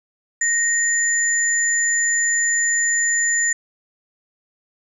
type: tone pair together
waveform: sine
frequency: 1864.7 / 7040 Hz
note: A#6 / A8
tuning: 0 / 0 cents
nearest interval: octave + major seventh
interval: 2300 cents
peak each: -19 dBFS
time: 0.41-3.53 s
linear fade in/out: 5 ms
effects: none